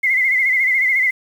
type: tone with vibrato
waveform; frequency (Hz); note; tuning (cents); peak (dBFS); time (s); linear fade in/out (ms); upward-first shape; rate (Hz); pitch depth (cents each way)
sine; 2078; C7; -12; -13; 0.03-1.11; 10; sine; 14; 74
effects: 7-bit